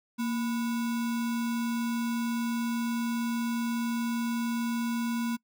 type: tone with sample-and-hold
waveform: sine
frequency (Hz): 233.2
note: A#3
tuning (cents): +1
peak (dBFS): -27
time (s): 0.18-5.37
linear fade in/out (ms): 20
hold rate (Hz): 1225
effects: noise-tail reverb RT60 0.1 s tail -24 dB re dry